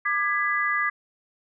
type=chord; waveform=sine; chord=G# diminished; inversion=second; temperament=just; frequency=1196.1 / 1661.2 / 1993.5 Hz; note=D6 / G#6 / B6; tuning=+31 / 0 / +16 cents; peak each=-26 dBFS; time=0.05-0.9 s; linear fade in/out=10 ms; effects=none